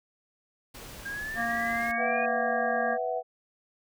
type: noise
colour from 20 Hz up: pink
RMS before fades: -44 dBFS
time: 0.74-1.92 s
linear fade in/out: 10 ms
type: exponential sweep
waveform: sine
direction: up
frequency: 1600 to 2489 Hz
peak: -33 dBFS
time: 1.05-2.26 s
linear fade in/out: 10 ms
type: harmonic tone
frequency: 233.1 Hz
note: A#3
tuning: in tune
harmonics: 1 / 3 / 5 / 7 / 8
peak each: -36 / -31 / -37 / -31 / -41 dBFS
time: 1.35-2.98 s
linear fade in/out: 50 ms
type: chord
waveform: sine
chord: B suspended fourth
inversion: none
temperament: equal with one note detuned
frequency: 493.9 / 659.3 / 749 Hz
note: B4 / E5 / F#5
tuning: 0 / 0 / +21 cents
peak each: -32 dBFS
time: 1.97-3.23 s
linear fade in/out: 50 ms
effects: none